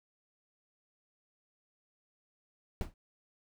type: noise with exponential decay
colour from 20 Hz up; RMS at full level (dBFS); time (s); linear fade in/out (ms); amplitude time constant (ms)
brown; -30; 2.81-2.94; 1; 28
effects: none

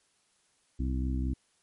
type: harmonic tone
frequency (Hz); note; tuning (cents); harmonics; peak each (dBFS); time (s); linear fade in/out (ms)
64.7; C2; -19; 1 / 2 / 3 / 4 / 5; -29 / -37 / -40 / -36 / -42; 0.79-1.34; 10
effects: white hiss -70 dBFS RMS until 1.62 s + MP3 48 kbps

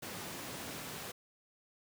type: high-pass noise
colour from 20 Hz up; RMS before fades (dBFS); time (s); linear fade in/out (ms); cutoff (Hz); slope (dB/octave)
pink; -44; 0.02-1.12; 10; 130; 12
effects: none

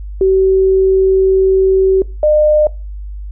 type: tone pair in turn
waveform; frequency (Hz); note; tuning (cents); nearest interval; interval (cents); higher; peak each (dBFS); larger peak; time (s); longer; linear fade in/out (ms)
sine; 381.4 / 605.4; G4 / D#5; -47 / -48; minor sixth; 799; second; -7; neither; 0.21-2.02 / 2.23-2.67; first; 2
effects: noise-tail reverb RT60 0.3 s tail -22 dB re dry + added 50 Hz sine -23 dBFS peak until 3.31 s

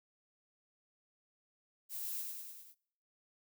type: noise with echo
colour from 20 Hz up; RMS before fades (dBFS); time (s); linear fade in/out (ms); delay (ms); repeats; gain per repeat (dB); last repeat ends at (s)
violet; -42; 1.89-2.25; 50; 100; 5; -3; 2.75
effects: noise-tail reverb RT60 0.7 s tail -25 dB re dry

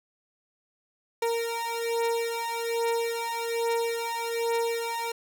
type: beating tone pair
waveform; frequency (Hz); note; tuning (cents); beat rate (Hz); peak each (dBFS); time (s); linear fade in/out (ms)
30% pulse; 462.9 / 464.1; A#4 / A#4; -12 / -8; 1.2; -27; 1.22-5.12; 5
effects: none

